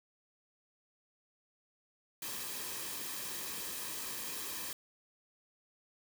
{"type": "noise with comb filter", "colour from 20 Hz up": "white", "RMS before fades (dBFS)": -41, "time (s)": [2.22, 4.73], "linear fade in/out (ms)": 2, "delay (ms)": 1.4, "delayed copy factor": -0.5, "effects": []}